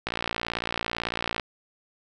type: click train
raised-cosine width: 0.3 ms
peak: -11 dBFS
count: 78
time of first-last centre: 0.07-1.398 s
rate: 58 Hz
effects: none